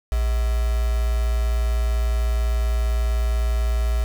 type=tone with quantisation; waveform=sine; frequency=57.9 Hz; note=A#1; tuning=11 cents flat; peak=-18 dBFS; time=0.12-4.04 s; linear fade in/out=0 ms; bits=5; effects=none